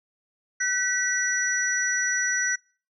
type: tone cluster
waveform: sine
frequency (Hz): 1520 / 1943 / 5860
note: F#6 / B6 / F#8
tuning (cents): +46 / -29 / -18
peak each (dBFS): -27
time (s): 0.6-2.56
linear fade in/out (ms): 10
effects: noise-tail reverb RT60 0.4 s tail -26 dB re dry